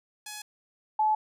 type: tone pair in turn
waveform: 5% pulse / sine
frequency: 843 / 860.7 Hz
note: G#5 / A5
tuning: +26 / -38 cents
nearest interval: unison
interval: 36 cents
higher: second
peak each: -26 / -21 dBFS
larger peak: second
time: 0.26-0.42 / 0.99-1.15 s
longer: neither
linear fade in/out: 5 ms
effects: none